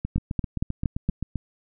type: two click trains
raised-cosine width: 5 ms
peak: -11 / -15 dBFS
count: 5 / 11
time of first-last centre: 0.16-1.09 / 0.05-1.357 s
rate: 4.3 / 7.65 Hz
effects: none